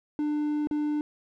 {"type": "tone with dropouts", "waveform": "triangle", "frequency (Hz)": 298.2, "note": "D4", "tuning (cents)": 27, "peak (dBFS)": -23, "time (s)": [0.19, 1.01], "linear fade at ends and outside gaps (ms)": 1, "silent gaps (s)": [0.672, 0.711], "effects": []}